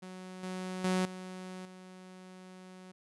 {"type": "tone with level steps", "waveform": "sawtooth", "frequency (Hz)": 185, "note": "F#3", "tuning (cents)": 0, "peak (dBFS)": [-40, -33, -24, -38, -45], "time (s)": [0.02, 2.92], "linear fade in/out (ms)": 10, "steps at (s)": [0.43, 0.84, 1.05, 1.65], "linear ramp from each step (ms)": 5, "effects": ["resampled to 24000 Hz"]}